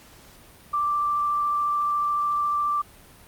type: tone with vibrato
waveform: sine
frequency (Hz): 1174.7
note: D6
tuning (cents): 0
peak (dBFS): -21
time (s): 0.73-2.82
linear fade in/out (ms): 10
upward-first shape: triangle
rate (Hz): 14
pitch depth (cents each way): 9
effects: pink hiss -50 dBFS RMS until 3.27 s + Opus 48 kbps